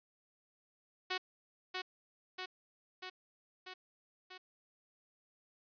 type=tone with echo; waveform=5% pulse; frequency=370 Hz; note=F#4; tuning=in tune; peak=-23 dBFS; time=1.1-1.18 s; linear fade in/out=10 ms; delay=640 ms; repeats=5; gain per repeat=-3 dB; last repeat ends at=4.38 s; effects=resampled to 11025 Hz

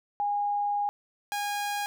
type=tone pair in turn; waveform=sine / sawtooth; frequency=819 / 819 Hz; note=G#5 / G#5; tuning=-24 / -24 cents; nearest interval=unison; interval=0 cents; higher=neither; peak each=-25 dBFS; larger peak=neither; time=0.2-0.89 / 1.32-1.86 s; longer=first; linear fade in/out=0 ms; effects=none

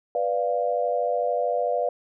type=chord; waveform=sine; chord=B diminished; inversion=none; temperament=equal; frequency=493.9 / 587.3 / 698.5 Hz; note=B4 / D5 / F5; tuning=0 / 0 / 0 cents; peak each=-26 dBFS; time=0.15-1.89 s; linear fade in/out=2 ms; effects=none

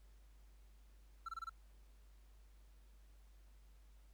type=tone bursts; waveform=triangle; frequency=1344 Hz; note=E6; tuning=33 cents sharp; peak=-40 dBFS; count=5; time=1.26-1.495 s; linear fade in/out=5 ms; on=27 ms; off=25 ms; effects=added 50 Hz sine -60 dBFS peak until 4.13 s + pink hiss -75 dBFS RMS until 4.13 s

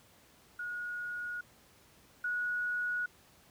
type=tone pair in turn; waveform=sine; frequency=1447 / 1459.6 Hz; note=F#6 / F#6; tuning=-39 / -24 cents; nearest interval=unison; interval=15 cents; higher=second; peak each=-36 / -31 dBFS; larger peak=second; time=0.59-1.41 / 2.24-3.06 s; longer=neither; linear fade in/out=5 ms; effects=pink hiss -62 dBFS RMS until 3.5 s + high-pass 60 Hz 12 dB/octave

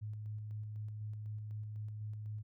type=tone with tremolo; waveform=sine; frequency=106.5 Hz; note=G#2; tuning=44 cents sharp; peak=-39 dBFS; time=0.01-2.43 s; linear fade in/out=20 ms; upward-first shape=square; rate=4 Hz; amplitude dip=25%; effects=none

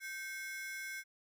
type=ring-modulated tone; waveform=45% pulse; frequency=1864.7 Hz; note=A#6; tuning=in tune; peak=-38 dBFS; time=0-1.04 s; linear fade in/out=50 ms; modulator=305 Hz; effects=none

